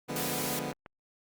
15% pulse chord, D diminished seventh, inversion none, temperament equal, 146.83 / 174.61 / 207.7 / 246.9 Hz, D3 / F3 / Ab3 / Cb4, 0 / 0 / 0 / 0 cents, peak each -32 / -35 / -35 / -31 dBFS, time 0.08-0.73 s, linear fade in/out 20 ms
white noise, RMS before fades -35 dBFS, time 0.16-0.59 s, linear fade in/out 0 ms
click train, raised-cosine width 0.5 ms, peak -30 dBFS, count 4, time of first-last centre 0.46-0.862 s, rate 7.47 Hz
effects Opus 48 kbps

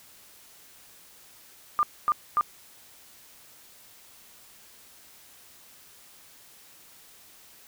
sine tone bursts, 1200 Hz, D6, 37 cents sharp, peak -19 dBFS, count 3, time 1.79-2.41 s, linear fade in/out 0 ms, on 40 ms, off 250 ms, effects white hiss -53 dBFS RMS until 7.67 s

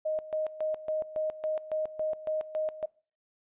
sine tone with tremolo, 622.3 Hz, D#5, in tune, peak -27 dBFS, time 0.05-2.86 s, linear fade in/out 10 ms, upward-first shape square, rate 3.6 Hz, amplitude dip 80%, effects noise-tail reverb RT60 0.4 s tail -23 dB re dry + resampled to 8000 Hz

